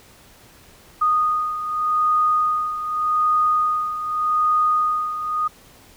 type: beating tone pair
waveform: sine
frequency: 1236 / 1236.84 Hz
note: D#6 / D#6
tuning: -12 / -11 cents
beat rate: 0.84 Hz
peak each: -18 / -24 dBFS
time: 1.01-5.48 s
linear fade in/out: 10 ms
effects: pink hiss -49 dBFS RMS until 5.96 s